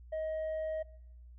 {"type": "tone with tanh clipping", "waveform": "triangle", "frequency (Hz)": 630, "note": "D#5", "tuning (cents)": 21, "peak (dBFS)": -34, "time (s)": [0.12, 0.83], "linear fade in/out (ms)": 10, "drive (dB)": 7, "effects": ["noise-tail reverb RT60 0.8 s tail -22 dB re dry", "added 60 Hz sine -50 dBFS peak until 1.38 s"]}